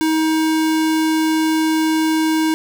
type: tone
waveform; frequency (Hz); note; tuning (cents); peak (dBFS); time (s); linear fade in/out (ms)
square; 316.7; D#4; +31; -15; 0.01-2.54; 0
effects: none